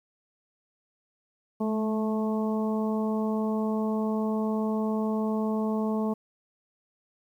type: harmonic tone with a mistuned harmonic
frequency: 218.2 Hz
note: A3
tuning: 14 cents flat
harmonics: 1 / 2 / 3 / 4 / 5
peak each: -26 / -32 / -36 / -38 / -40 dBFS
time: 1.6-6.14 s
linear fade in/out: 10 ms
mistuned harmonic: 1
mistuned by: -19 cents
effects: 10-bit

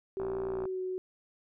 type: tone with pitch glide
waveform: sine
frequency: 385.2 to 370.8 Hz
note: G4 to F#4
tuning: -30 to +4 cents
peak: -32 dBFS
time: 0.17-0.98 s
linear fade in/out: 0 ms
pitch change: -66 cents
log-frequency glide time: 0.46-0.81 s
type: click train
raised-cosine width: 1 ms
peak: -26 dBFS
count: 28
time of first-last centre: 0.2-0.655 s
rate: 59.4 Hz
effects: none

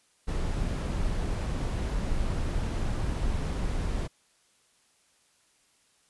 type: noise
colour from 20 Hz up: brown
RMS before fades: -29 dBFS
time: 0.27-4.08 s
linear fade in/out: 20 ms
effects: white hiss -66 dBFS RMS until 6.09 s + resampled to 24000 Hz

